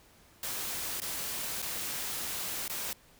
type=noise with dropouts; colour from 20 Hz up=white; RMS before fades=-36 dBFS; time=0.43-2.93 s; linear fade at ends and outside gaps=2 ms; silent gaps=1.002-1.018 / 1.619-1.625 / 2.68-2.697 s; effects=pink hiss -60 dBFS RMS until 3.19 s